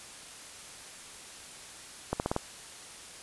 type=accelerating click train; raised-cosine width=1 ms; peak=-14 dBFS; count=5; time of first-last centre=2.13-2.364 s; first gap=69 ms; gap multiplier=0.89; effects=white hiss -47 dBFS RMS until 3.22 s + resampled to 24000 Hz